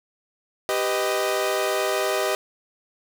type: chord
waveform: sawtooth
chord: G augmented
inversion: none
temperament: equal with one note detuned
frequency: 392 / 499 / 622.3 Hz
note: G4 / B4 / D#5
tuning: 0 / +18 / 0 cents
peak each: -22 / -24 / -21 dBFS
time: 0.69-2.35 s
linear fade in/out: 0 ms
effects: none